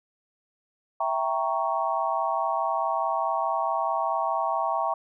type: chord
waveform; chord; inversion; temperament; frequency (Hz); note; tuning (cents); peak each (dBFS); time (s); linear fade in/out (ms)
sine; E diminished seventh; none; equal; 659.3 / 784 / 932.3 / 1108.7; E5 / G5 / Bb5 / Db6; 0 / 0 / 0 / 0; -29; 1-4.94; 5
effects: none